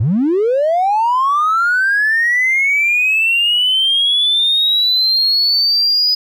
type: linear sweep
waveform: triangle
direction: up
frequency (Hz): 92.5 to 4978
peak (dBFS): -8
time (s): 0-6.15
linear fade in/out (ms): 10
effects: tanh soft clip ceiling -8 dBFS